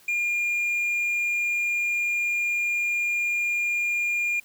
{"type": "tone", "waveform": "triangle", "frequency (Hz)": 2412, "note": "D7", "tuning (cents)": 46, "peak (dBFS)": -21, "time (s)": [0.08, 4.4], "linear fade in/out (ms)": 5, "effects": ["white hiss -55 dBFS RMS until 4.44 s"]}